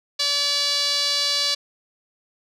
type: tone with band-pass filter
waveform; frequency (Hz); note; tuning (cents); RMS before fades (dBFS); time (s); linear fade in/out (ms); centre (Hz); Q
sawtooth; 574; D5; -40; -22; 0.19-1.55; 10; 4400; 4.3
effects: none